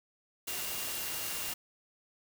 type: tone in noise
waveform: sine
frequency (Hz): 2794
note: F7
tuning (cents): 0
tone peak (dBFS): -46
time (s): 0.47-1.54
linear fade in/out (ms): 10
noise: white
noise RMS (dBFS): -37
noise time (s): 0.47-1.54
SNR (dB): -12
effects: none